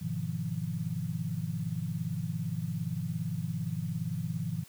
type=chord; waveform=sine; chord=F half-diminished seventh; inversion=first; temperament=just; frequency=104.77 / 125.72 / 157.15 / 174.61 Hz; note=Ab2 / Cb3 / Eb3 / F3; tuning=+16 / +31 / +18 / 0 cents; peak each=-39 / -38 / -35 / -36 dBFS; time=0.01-4.64 s; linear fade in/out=10 ms; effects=white hiss -56 dBFS RMS until 4.68 s